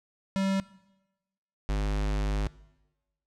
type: tone pair in turn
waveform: square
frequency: 193.6 / 50.91 Hz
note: G3 / G#1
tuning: -21 / -34 cents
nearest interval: octave + major seventh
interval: 2313 cents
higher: first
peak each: -26 dBFS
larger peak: neither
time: 0.36-0.6 / 1.69-2.47 s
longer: second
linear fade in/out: 0 ms
effects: noise-tail reverb RT60 1.0 s tail -20 dB re dry + low-pass 7000 Hz 12 dB/octave